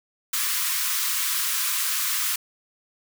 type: high-pass noise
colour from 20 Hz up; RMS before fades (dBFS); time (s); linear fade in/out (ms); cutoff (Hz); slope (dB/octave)
white; -25; 0.33-2.36; 5; 1000; 96
effects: none